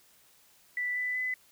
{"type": "tone with pitch steps", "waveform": "sine", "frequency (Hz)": [1975.5, 1992.7, 2010], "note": ["B6", "B6", "B6"], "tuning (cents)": [0, 15, 30], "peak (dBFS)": -29, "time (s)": [0.77, 1.34], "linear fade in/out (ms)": 2, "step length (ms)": 190, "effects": ["white hiss -62 dBFS RMS until 1.51 s"]}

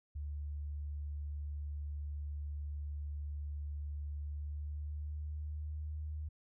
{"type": "tone with pitch glide", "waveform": "sine", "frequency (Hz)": [73.2, 76.13], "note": ["D2", "D#2"], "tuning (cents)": [-5, -37], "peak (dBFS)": -38, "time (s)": [0.15, 6.29], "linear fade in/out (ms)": 10, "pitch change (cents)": 68, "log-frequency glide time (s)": [4.16, 5.94], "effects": []}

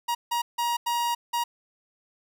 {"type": "tone bursts at uneven times", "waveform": "45% pulse", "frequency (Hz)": 949, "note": "A#5", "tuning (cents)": 31, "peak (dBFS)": -24, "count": 5, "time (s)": [[0.08, 0.15], [0.31, 0.42], [0.58, 0.77], [0.86, 1.15], [1.33, 1.44]], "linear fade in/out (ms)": 10, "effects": []}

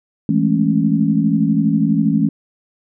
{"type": "chord", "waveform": "sine", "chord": "A major seventh", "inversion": "second", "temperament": "equal with one note detuned", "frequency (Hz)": [164.81, 207.7, 220, 275.6], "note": ["E3", "G#3", "A3", "C#4"], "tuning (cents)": [0, 0, 0, -10], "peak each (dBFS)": -18, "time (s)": [0.29, 2.29], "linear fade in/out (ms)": 2, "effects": []}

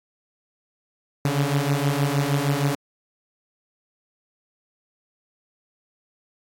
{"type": "beating tone pair", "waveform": "sawtooth", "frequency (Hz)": [138.59, 144.99], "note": ["C#3", "D3"], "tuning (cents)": [0, -22], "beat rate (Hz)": 6.4, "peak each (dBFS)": -19, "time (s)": [1.25, 2.75], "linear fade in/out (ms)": 2, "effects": ["AAC 64 kbps"]}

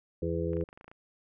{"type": "harmonic tone", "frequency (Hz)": 83.8, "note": "E2", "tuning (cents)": 29, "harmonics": [1, 2, 4, 5, 6], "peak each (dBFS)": [-35, -35, -35, -35, -35], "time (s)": [0.22, 0.64], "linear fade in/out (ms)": 5}
{"type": "clicks", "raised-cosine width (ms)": 0.5, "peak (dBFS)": -35, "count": 10, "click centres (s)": [0.533, 0.569, 0.611, 0.689, 0.729, 0.775, 0.811, 0.844, 0.88, 0.915]}
{"effects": []}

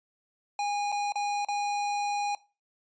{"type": "tone with dropouts", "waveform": "square", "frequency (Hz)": 819, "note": "G#5", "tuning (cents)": -24, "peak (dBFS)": -28, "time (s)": [0.59, 2.35], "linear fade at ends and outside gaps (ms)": 2, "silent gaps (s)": [[0.919, 0.924], [1.122, 1.156], [1.449, 1.485]], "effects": ["noise-tail reverb RT60 0.3 s tail -20 dB re dry", "resampled to 16000 Hz"]}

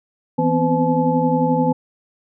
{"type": "tone cluster", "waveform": "sine", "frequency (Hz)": [163.7, 247.3, 258.7, 507, 860], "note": ["E3", "B3", "C4", "B4", "A5"], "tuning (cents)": [-12, 3, -19, 45, -40], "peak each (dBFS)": -21, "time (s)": [0.38, 1.73], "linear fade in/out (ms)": 10, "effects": []}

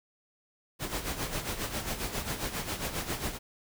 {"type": "noise with tremolo", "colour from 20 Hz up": "pink", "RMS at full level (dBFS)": -32, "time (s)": [0.79, 3.39], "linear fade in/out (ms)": 50, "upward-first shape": "sine", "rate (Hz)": 7.4, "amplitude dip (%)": 65, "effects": []}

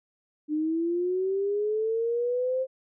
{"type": "linear sweep", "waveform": "sine", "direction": "up", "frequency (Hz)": [298.5, 527], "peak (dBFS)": -24, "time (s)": [0.48, 2.67], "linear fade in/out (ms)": 50, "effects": []}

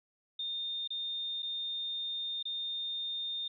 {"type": "tone with dropouts", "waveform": "sine", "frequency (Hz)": 3640, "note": "A#7", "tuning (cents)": -42, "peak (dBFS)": -34, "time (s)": [0.39, 3.48], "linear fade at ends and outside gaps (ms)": 5, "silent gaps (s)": [[0.876, 0.904], [1.423, 1.428], [2.428, 2.453]], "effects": []}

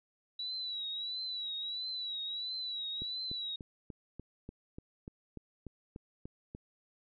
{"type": "tone with vibrato", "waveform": "sine", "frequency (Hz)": 3914, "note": "B7", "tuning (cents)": -16, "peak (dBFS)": -36, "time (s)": [0.39, 3.56], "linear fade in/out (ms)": 5, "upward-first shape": "triangle", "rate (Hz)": 1.5, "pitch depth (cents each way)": 81}
{"type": "click train", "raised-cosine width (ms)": 3, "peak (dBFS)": -31, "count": 13, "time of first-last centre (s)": [3.02, 6.549], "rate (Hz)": 3.4}
{"effects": []}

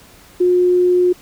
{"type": "tone", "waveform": "sine", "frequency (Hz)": 359.2, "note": "F4", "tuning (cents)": 49, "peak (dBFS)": -10, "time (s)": [0.4, 1.13], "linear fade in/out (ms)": 10, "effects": ["pink hiss -45 dBFS RMS until 1.21 s"]}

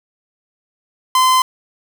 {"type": "tone", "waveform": "45% pulse", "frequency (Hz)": 1030, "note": "C6", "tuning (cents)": -28, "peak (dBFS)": -10, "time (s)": [1.15, 1.42], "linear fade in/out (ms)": 2, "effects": []}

